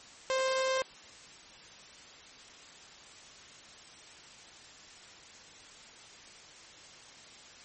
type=tone; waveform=sawtooth; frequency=525 Hz; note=C5; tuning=6 cents sharp; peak=-24 dBFS; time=0.3-0.82 s; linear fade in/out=0 ms; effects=white hiss -52 dBFS RMS until 7.64 s + MP3 32 kbps